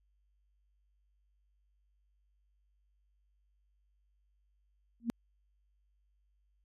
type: tone with exponential growth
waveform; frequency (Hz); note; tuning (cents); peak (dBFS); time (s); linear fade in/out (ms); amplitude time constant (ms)
sine; 233; A#3; -1; -25; 5-5.1; 0; 20
effects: added 50 Hz sine -70 dBFS peak until 6.64 s + resampled to 32000 Hz

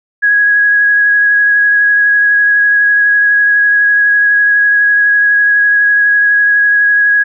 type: tone with vibrato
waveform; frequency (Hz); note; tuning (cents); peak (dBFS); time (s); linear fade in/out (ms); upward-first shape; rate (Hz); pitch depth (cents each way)
sine; 1661.2; G#6; 0; -6; 0.22-7.24; 20; triangle; 12; 15
effects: none

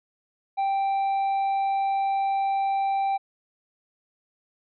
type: tone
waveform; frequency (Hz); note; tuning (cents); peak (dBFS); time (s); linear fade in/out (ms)
triangle; 784; G5; 0; -20; 0.57-3.18; 20
effects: resampled to 11025 Hz

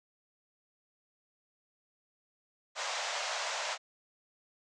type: band-pass noise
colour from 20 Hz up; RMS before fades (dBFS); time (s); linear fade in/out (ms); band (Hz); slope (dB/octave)
pink; -36; 2.75-3.78; 50; 560 to 7300; 48
effects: none

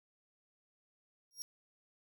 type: tone with exponential growth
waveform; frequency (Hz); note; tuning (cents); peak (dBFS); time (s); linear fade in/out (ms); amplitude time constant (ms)
sawtooth; 5600; F8; +4; -34; 1.31-1.42; 0; 23
effects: none

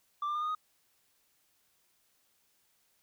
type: tone with pitch steps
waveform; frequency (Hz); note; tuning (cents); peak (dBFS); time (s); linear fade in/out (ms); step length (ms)
sine; 1174.7 / 1192.5 / 1210.5 / 1228.8 / 1247.4; D6 / D6 / D#6 / D#6 / D#6; 0 / +26 / -48 / -22 / +4; -28; 0.22-0.55; 5; 66
effects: tanh soft clip ceiling -30 dBFS + white hiss -72 dBFS RMS until 3.02 s

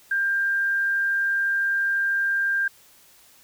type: tone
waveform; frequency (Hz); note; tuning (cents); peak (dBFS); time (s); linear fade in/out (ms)
sine; 1593; G6; +27; -20; 0.11-2.68; 5
effects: white hiss -54 dBFS RMS until 3.43 s

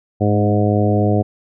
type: harmonic tone with a mistuned harmonic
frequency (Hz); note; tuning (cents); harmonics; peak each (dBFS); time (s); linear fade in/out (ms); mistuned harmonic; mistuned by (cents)
103.83; G#2; 0; 1 / 2 / 3 / 4 / 5 / 6 / 7; -16 / -19 / -21 / -22 / -23 / -24 / -24; 0.2-1.23; 20; 2; +16
effects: none

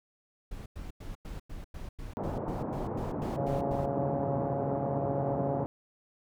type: noise bursts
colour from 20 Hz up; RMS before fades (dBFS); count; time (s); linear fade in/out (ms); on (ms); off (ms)
brown; -40; 14; 0.51-3.858; 5; 150; 96
type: band-pass noise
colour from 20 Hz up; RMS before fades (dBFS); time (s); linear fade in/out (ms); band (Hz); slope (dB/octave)
pink; -35; 2.17-5.66; 0; 100 to 920; 24
type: harmonic tone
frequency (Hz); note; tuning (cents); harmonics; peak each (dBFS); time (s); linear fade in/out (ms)
139; C#3; +5; 1 / 2 / 3 / 4 / 5 / 6; -36 / -39 / -41 / -34 / -37 / -42; 3.37-5.64; 5
effects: none

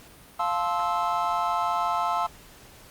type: chord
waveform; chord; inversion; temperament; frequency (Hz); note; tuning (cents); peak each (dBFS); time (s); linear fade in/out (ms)
triangle; F major seventh; none; just; 698.5 / 873.1 / 1047.7 / 1309.6; F5 / A5 / C6 / E6; 0 / -14 / +2 / -12; -27; 0.39-2.27; 10
effects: pink hiss -50 dBFS RMS until 2.9 s + Opus 48 kbps

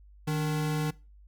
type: tone pair together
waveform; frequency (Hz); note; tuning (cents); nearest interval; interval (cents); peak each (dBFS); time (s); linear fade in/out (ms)
square; 154.2 / 292.7; D#3 / D4; -15 / -6; major seventh; 1109; -28 / -36; 0.27-0.91; 10
effects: noise-tail reverb RT60 0.3 s tail -21 dB re dry + added 50 Hz sine -51 dBFS peak until 1.27 s

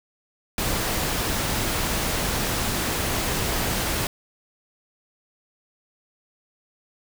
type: noise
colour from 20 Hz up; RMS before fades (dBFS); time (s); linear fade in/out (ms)
pink; -25; 0.58-4.07; 2
effects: none

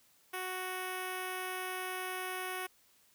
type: tone with notch filter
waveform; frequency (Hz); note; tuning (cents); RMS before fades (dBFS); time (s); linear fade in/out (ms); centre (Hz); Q
5% pulse; 370; F#4; 0; -39; 0.33-2.67; 10; 4300; 0.82
effects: white hiss -67 dBFS RMS until 3.14 s

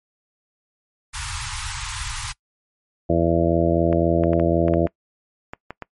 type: band-stop noise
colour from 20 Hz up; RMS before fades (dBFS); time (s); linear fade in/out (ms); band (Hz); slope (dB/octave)
pink; -29; 1.13-2.33; 20; 130 to 840; 96
type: harmonic tone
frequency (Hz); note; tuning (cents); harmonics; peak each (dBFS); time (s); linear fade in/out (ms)
83.9; E2; +31; 1 / 2 / 3 / 4 / 5 / 6 / 7 / 8; -24 / -23 / -27 / -21 / -28 / -26 / -23 / -24; 3.09-4.87; 10
type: clicks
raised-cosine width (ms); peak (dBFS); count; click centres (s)
0.5; -16; 10; 3.928 / 4.237 / 4.333 / 4.398 / 4.682 / 4.738 / 4.871 / 5.535 / 5.706 / 5.823
effects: noise-tail reverb RT60 0.1 s tail -23 dB re dry + MP3 48 kbps

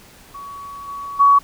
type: tone with level steps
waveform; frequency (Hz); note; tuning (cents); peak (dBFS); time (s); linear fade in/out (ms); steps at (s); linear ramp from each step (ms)
sine; 1125; C#6; +25; -31 / -27 / -8; 0.34-1.39; 10; 0.87 / 1.19; 20
effects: pink hiss -46 dBFS RMS until 1.43 s

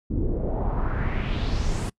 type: noise with low-pass filter sweep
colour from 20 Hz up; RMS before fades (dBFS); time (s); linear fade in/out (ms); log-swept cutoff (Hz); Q
brown; -25; 0.1-1.9; 10; 280 to 10000; 2.6
effects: noise-tail reverb RT60 0.1 s tail -24 dB re dry

